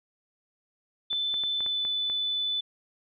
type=tone with pitch glide; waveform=sine; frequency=3520 to 3496 Hz; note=A7 to A7; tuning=0 to -12 cents; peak=-26 dBFS; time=1.1-2.61 s; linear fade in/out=10 ms; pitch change=-12 cents; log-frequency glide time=1.55-1.83 s
type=clicks; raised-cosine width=0.5 ms; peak=-27 dBFS; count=7; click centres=1.13 / 1.341 / 1.437 / 1.606 / 1.663 / 1.851 / 2.099 s
effects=none